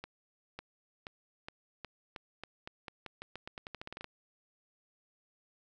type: accelerating click train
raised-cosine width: 0.3 ms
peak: -26 dBFS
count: 22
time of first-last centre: 0.04-4.044 s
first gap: 550 ms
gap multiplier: 0.87
effects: none